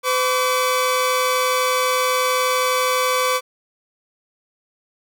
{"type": "tone pair together", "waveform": "sawtooth", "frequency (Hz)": [508.1, 1148], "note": ["B4", "D6"], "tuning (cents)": [49, -40], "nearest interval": "octave + major second", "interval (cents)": 1411, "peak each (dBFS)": -16, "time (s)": [0.03, 3.41], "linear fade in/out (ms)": 50, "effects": []}